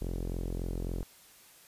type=tone with low-pass filter; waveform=sawtooth; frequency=43.65 Hz; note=F1; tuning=in tune; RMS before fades=-35 dBFS; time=0.01-1.03 s; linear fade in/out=0 ms; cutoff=430 Hz; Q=1.7; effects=white hiss -57 dBFS RMS until 1.67 s + resampled to 32000 Hz

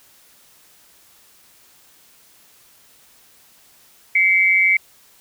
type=tone pair together; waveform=sine; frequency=2093 / 2280 Hz; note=C7 / C#7; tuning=0 / +48 cents; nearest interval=minor second; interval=148 cents; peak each=-15 dBFS; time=4.15-4.77 s; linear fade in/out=5 ms; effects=white hiss -52 dBFS RMS until 5.2 s

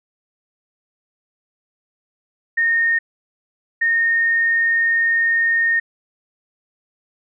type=tone bursts at uneven times; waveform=sine; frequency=1840 Hz; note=A#6; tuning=23 cents flat; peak=-14 dBFS; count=2; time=2.57-2.99 / 3.81-5.8 s; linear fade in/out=10 ms; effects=none

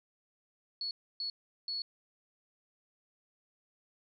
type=tone bursts at uneven times; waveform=sine; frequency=4388 Hz; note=C#8; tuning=18 cents flat; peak=-34 dBFS; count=3; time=0.81-0.91 / 1.2-1.3 / 1.68-1.82 s; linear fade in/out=2 ms; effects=none

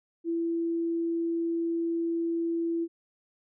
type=tone; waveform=sine; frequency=334.5 Hz; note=E4; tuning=25 cents sharp; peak=-26 dBFS; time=0.24-2.88 s; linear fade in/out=50 ms; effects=none

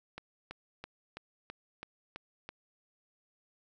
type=click train; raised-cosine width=0.3 ms; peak=-26 dBFS; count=8; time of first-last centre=0.18-2.49 s; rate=3.03 Hz; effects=none

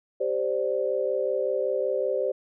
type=chord; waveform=sine; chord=G suspended fourth; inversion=none; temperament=just; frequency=392 / 522.7 / 588 Hz; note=G4 / C5 / D5; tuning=0 / -2 / +2 cents; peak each=-29 / -26 / -29 dBFS; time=0.2-2.32 s; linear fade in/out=10 ms; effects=none

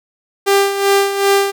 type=tone with tremolo; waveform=sawtooth; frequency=396.8 Hz; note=G4; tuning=21 cents sharp; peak=-5 dBFS; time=0.46-1.52 s; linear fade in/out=20 ms; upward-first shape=sine; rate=2.6 Hz; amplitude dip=65%; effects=none

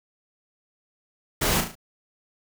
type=noise with echo; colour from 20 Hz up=pink; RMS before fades=-23 dBFS; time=1.41-1.61 s; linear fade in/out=10 ms; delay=36 ms; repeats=4; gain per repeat=-6 dB; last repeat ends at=1.754 s; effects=none

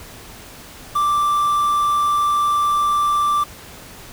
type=tone with quantisation; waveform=triangle; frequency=1174.7 Hz; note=D6; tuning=in tune; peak=-13 dBFS; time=0.95-3.44 s; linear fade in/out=10 ms; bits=6; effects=pink hiss -39 dBFS RMS until 4.12 s

